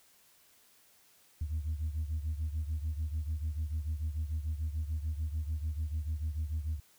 sine beating tone pair, 75.8 / 82.6 Hz, D#2 / E2, -45 / +4 cents, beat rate 6.8 Hz, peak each -32 / -36 dBFS, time 1.41-6.8 s, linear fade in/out 5 ms, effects tanh soft clip ceiling -28 dBFS + white hiss -64 dBFS RMS until 6.98 s

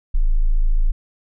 sine tone, 27.22 Hz, A0, 18 cents flat, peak -12 dBFS, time 0.14-0.92 s, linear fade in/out 10 ms, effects none

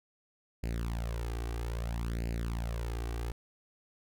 sawtooth tone with flanger, 57.5 Hz, A#1, 23 cents flat, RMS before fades -35 dBFS, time 0.63-3.32 s, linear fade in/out 5 ms, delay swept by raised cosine 0.42 to 2.62 ms, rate 0.61 Hz, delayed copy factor +0.8, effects none

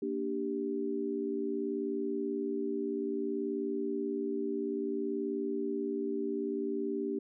sine chord, G minor, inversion first, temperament equal, 233.1 / 293.7 / 392 Hz, Bb3 / D4 / G4, 0 / 0 / 0 cents, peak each -38 / -36 / -34 dBFS, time 0.02-7.19 s, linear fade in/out 5 ms, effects none

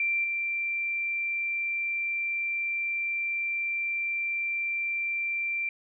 sine tone with level steps, 2357 Hz, D7, 6 cents sharp, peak -24 / -27 dBFS, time 0-5.69 s, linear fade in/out 2 ms, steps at 0.24 s, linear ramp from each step 2 ms, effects none

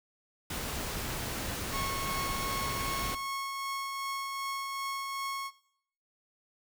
pink noise, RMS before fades -36 dBFS, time 0.5-3.15 s, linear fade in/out 5 ms
sawtooth tone with tremolo, 1095 Hz, C#6, 22 cents flat, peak -30 dBFS, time 1.7-5.51 s, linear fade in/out 50 ms, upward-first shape triangle, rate 2.6 Hz, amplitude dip 30%
effects noise-tail reverb RT60 0.7 s tail -17 dB re dry

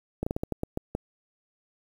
slowing click train, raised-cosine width 2 ms, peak -15 dBFS, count 9, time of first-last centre 0.23-0.951 s, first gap 35 ms, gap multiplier 1.26, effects 8-bit

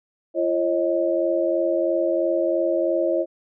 sine tone cluster, 342.1 / 544 / 627 Hz, F4 / C#5 / D#5, -36 / -33 / +13 cents, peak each -23 dBFS, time 0.34-3.26 s, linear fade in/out 50 ms, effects none

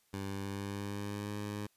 15% pulse tone with pitch glide, 98 to 103.53 Hz, G2 to G#2, 0 to -5 cents, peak -31 dBFS, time 0.13-1.67 s, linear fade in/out 10 ms, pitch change +95 cents, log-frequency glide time 0.29-1.35 s, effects white hiss -72 dBFS RMS until 1.76 s + resampled to 32000 Hz

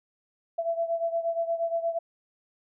sine beating tone pair, 667 / 675.5 Hz, E5 / E5, +20 / +42 cents, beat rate 8.5 Hz, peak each -27 / -31 dBFS, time 0.58-1.99 s, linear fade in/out 10 ms, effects none

